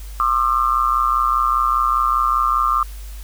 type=tone with amplitude modulation; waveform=sine; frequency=1200 Hz; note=D6; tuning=37 cents sharp; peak=-10 dBFS; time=0.2-2.83 s; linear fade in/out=0 ms; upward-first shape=sine; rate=125 Hz; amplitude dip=100%; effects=added 50 Hz sine -30 dBFS peak until 3.23 s + white hiss -44 dBFS RMS until 3.23 s